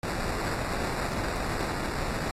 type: noise with sample-and-hold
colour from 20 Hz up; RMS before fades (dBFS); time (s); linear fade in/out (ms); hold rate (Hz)
pink; -31; 0.03-2.31; 2; 3150
effects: low-pass 11000 Hz 12 dB/octave + AAC 48 kbps